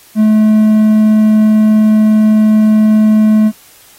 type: tone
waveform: triangle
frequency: 215.4 Hz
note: A3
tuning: 37 cents flat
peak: -3 dBFS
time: 0.15-3.52 s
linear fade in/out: 50 ms
effects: white hiss -42 dBFS RMS until 3.98 s + AAC 48 kbps